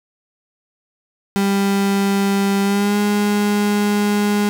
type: tone with pitch glide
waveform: 35% pulse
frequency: 198.1 to 206.2 Hz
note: G3 to G#3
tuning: +18 to -12 cents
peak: -13 dBFS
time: 1.36-4.49 s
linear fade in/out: 0 ms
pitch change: +70 cents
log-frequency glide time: 2.63-2.98 s
effects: none